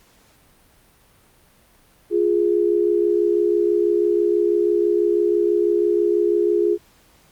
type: tone pair together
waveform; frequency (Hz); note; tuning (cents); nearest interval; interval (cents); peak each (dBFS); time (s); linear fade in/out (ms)
sine; 349.2 / 415.3; F4 / G#4; 0 / 0; minor third; 300; -18; 2.1-6.78; 50
effects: pink hiss -55 dBFS RMS until 7.31 s + Opus 48 kbps